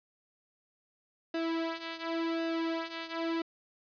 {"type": "tone with flanger", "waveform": "sawtooth", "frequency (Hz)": 329.6, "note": "E4", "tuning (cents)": 0, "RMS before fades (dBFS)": -34, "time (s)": [1.34, 3.42], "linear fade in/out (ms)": 5, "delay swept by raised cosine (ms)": [0.9, 3.2], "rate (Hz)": 0.91, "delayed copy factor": -0.75, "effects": ["resampled to 11025 Hz", "10-bit"]}